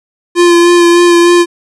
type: tone with vibrato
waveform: square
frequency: 346.2 Hz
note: F4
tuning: 15 cents flat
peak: -4 dBFS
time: 0.35-1.46 s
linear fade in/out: 50 ms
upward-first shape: sine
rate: 3.3 Hz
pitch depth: 18 cents each way
effects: resampled to 24000 Hz